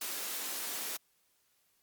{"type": "high-pass noise", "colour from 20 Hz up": "white", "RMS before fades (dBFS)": -38, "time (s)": [0.01, 0.97], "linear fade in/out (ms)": 5, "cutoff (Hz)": 230, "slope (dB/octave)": 24, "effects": ["white hiss -73 dBFS RMS until 1.82 s", "Opus 48 kbps"]}